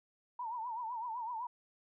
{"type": "tone with vibrato", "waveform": "sine", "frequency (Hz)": 935, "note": "A#5", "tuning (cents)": 5, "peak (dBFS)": -37, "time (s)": [0.39, 1.47], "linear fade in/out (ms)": 5, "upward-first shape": "triangle", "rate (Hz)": 7.9, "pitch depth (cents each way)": 140, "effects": []}